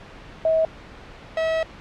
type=tone pair in turn; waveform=sine / 45% pulse; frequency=642 / 645.2 Hz; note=E5 / E5; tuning=-46 / -37 cents; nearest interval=unison; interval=9 cents; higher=second; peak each=-16 / -20 dBFS; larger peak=first; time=0.45-0.65 / 1.37-1.63 s; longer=second; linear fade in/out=2 ms; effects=pink hiss -42 dBFS RMS until 1.8 s + low-pass 3000 Hz 12 dB/octave